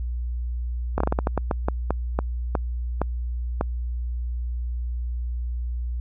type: slowing click train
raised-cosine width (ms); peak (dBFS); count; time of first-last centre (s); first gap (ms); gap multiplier
1; -8; 15; 0.98-3.611; 24; 1.28
effects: added 60 Hz sine -25 dBFS peak until 6 s